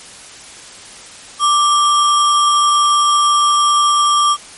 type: tone with sample-and-hold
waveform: sine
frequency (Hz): 1174.7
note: D6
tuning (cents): 0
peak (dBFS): -9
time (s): 1.39-4.37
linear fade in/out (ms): 50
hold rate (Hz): 4410
effects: white hiss -36 dBFS RMS until 4.57 s + MP3 48 kbps